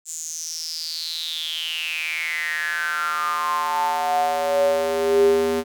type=tone with high-pass filter sweep; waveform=square; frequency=80.9 Hz; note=E2; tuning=32 cents flat; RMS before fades=-23 dBFS; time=0.05-5.64 s; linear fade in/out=50 ms; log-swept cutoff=7400 to 320 Hz; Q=9.1; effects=none